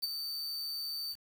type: tone with ADSR envelope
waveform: 45% pulse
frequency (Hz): 4574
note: D8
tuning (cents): -47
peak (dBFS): -28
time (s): 0.02-1.16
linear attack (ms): 19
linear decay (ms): 22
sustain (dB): -7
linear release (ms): 50
effects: 9-bit